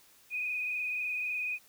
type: tone with frequency modulation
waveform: sine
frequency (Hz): 2484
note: D#7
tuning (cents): -3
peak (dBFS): -31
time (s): 0.3-1.59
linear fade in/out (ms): 50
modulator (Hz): 23.7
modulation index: 2.2
effects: white hiss -61 dBFS RMS until 1.68 s

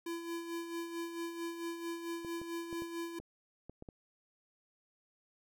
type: tone with tremolo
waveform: square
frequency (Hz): 337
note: E4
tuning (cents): +38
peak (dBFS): -37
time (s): 0.06-3.19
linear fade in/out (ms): 5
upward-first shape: sine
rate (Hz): 4.5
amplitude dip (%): 55
type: clicks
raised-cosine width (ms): 2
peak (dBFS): -34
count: 8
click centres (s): 2.248 / 2.416 / 2.728 / 2.821 / 3.2 / 3.696 / 3.824 / 3.888
effects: none

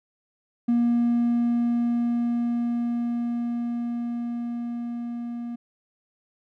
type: tone with level ramp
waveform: triangle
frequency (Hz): 237.4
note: A#3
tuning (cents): +32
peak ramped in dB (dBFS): -15 to -28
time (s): 0.68-5.56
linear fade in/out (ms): 10
effects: tanh soft clip ceiling -13 dBFS

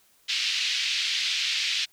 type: band-pass noise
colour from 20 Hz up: pink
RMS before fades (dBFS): -27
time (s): 0.28-1.86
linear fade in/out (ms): 20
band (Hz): 2500 to 4900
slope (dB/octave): 24
effects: white hiss -62 dBFS RMS until 1.92 s

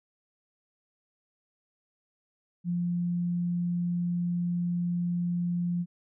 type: tone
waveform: sine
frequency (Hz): 174.61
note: F3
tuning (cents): 0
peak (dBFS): -26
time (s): 2.64-5.86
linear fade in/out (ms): 50
effects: none

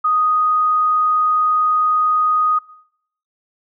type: tone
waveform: sine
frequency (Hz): 1244.5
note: D#6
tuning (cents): 0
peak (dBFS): -13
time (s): 0.04-2.59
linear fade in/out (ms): 10
effects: noise-tail reverb RT60 0.7 s tail -20 dB re dry

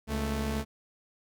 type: tone pair together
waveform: sawtooth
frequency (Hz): 69.35 / 220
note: C#2 / A3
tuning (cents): +1 / 0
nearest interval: octave + minor sixth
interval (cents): 1999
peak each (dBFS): -28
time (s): 0.07-0.65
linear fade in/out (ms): 50
effects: none

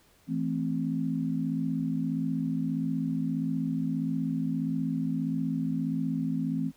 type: chord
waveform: sine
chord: A minor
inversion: second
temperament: equal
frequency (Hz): 164.81 / 220 / 261.6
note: E3 / A3 / C4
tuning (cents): 0 / 0 / 0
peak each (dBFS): -31 / -33 / -30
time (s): 0.27-6.72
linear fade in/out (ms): 50
effects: pink hiss -62 dBFS RMS until 6.76 s

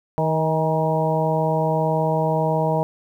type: harmonic tone with a mistuned harmonic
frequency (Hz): 158.2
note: D#3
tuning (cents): +29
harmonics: 1 / 2 / 3 / 4 / 5 / 6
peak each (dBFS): -22 / -31 / -25 / -23 / -27 / -26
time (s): 0.18-2.83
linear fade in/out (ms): 0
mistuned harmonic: 5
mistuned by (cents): +40
effects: 9-bit

